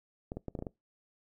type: clicks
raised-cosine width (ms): 2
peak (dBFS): -24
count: 7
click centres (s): 0.319 / 0.37 / 0.483 / 0.552 / 0.59 / 0.624 / 0.668
effects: noise-tail reverb RT60 0.2 s tail -23 dB re dry